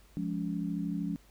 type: chord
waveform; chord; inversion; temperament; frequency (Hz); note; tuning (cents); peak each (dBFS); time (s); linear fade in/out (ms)
sine; Db major; first; equal with one note detuned; 174.61 / 207.7 / 283; F3 / Ab3 / Db4; 0 / 0 / +36; -34 / -36 / -36; 0.17-1.16; 0
effects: added 50 Hz sine -58 dBFS peak until 1.3 s + pink hiss -63 dBFS RMS until 1.3 s